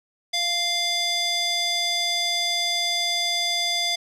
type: tone with band-pass filter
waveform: square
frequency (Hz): 696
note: F5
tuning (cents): -6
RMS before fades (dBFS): -24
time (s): 0.33-3.96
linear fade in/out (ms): 10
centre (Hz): 4200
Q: 2.3
effects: none